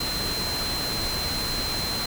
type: tone in noise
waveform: sine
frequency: 4111 Hz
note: C8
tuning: 31 cents flat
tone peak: -28 dBFS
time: 0-2.06 s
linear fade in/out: 5 ms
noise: pink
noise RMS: -30 dBFS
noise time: 0-2.06 s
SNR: -1 dB
effects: none